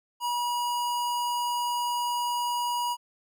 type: tone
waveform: square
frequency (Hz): 965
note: B5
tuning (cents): -40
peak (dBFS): -27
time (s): 0.2-2.97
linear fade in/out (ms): 50
effects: none